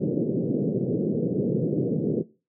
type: band-pass noise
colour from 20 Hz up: pink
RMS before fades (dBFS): -25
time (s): 0-2.23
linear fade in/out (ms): 20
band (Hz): 130 to 490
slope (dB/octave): 48
effects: noise-tail reverb RT60 0.3 s tail -18 dB re dry